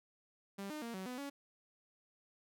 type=tone with pitch steps; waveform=sawtooth; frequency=197.7 / 304.1 / 232.9 / 188.6 / 250.2 / 281.5 Hz; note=G3 / D#4 / A#3 / F#3 / B3 / C#4; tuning=+15 / -40 / -1 / +33 / +23 / +27 cents; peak=-38 dBFS; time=0.58-1.3 s; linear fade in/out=10 ms; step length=120 ms; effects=none